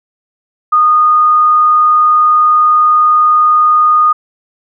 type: tone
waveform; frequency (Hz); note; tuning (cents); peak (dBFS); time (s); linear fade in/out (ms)
sine; 1230; D#6; -20; -5; 0.72-4.13; 10
effects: none